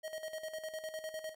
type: tone with tremolo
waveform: square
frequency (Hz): 630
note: D#5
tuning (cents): +21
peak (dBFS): -39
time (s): 0.03-1.35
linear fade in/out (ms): 20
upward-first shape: square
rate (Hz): 9.9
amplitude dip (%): 65
effects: none